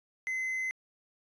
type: tone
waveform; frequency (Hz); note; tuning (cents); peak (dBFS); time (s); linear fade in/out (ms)
triangle; 2049; C7; -37; -29; 0.27-0.71; 0
effects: resampled to 22050 Hz